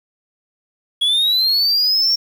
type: linear sweep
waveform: triangle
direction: up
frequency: 3322 to 5530 Hz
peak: -12 dBFS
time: 1.01-2.16 s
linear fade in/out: 10 ms
effects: 7-bit